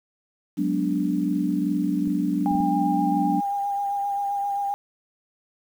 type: chord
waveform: sine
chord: G# half-diminished seventh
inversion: third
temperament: equal with one note detuned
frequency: 185 / 207.7 / 246.9 / 292.3 Hz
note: F#3 / G#3 / B3 / D4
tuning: 0 / 0 / 0 / -8 cents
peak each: -26 / -29 / -29 / -24 dBFS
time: 0.57-3.41 s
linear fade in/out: 20 ms
type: clicks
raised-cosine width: 3 ms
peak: -25 dBFS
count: 4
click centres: 2.076 / 2.514 / 2.551 / 2.604 s
type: tone with vibrato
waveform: sine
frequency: 804 Hz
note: G5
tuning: 44 cents sharp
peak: -23 dBFS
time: 2.46-4.74 s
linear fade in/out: 0 ms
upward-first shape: triangle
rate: 7.6 Hz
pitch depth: 21 cents each way
effects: 8-bit